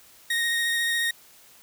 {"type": "tone with vibrato", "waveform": "30% pulse", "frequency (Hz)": 1864.7, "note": "A#6", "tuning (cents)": 0, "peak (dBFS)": -20, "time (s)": [0.3, 1.11], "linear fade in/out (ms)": 5, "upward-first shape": "sine", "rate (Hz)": 14, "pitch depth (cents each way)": 14, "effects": ["white hiss -53 dBFS RMS until 1.62 s"]}